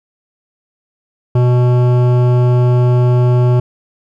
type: tone with hard clipping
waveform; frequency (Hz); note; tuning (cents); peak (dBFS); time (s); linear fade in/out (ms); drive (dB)
sine; 123.47; B2; 0; -10; 1.35-3.6; 5; 14
effects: none